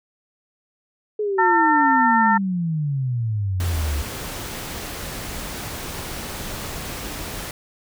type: exponential sweep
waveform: sine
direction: down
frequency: 430 to 69.3 Hz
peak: -20 dBFS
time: 1.19-4.02 s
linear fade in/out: 5 ms
type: harmonic tone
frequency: 451.1 Hz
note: A4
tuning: 43 cents sharp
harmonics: 2 / 3 / 4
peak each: -16 / -22 / -21 dBFS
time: 1.38-2.38 s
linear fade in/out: 10 ms
type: noise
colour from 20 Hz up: pink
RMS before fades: -31 dBFS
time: 3.6-7.51 s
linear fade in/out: 2 ms
effects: none